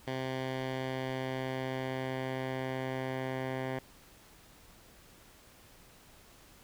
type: tone with low-pass filter sweep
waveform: 10% pulse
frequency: 130.81 Hz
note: C3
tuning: in tune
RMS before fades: -36 dBFS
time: 0.07-3.79 s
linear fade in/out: 5 ms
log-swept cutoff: 3500 to 2200 Hz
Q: 1.1
effects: pink hiss -58 dBFS RMS until 6.63 s